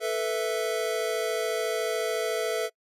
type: chord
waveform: square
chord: A suspended second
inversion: none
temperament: equal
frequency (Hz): 440 / 493.9 / 659.3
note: A4 / B4 / E5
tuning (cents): 0 / 0 / 0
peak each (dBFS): -30 / -33 / -31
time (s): 0-2.7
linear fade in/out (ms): 50
effects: noise-tail reverb RT60 0.1 s tail -25 dB re dry + resampled to 32000 Hz